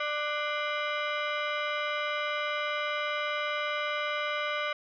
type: ring-modulated tone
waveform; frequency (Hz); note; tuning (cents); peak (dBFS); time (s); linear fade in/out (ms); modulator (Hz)
20% pulse; 890; A5; +20; -21; 0-4.73; 5; 295
effects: resampled to 11025 Hz